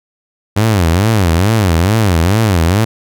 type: tone with vibrato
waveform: sawtooth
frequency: 95.9 Hz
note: G2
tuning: 37 cents flat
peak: -5 dBFS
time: 0.56-2.85 s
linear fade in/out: 10 ms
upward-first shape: sine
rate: 2.3 Hz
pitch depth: 290 cents each way
effects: none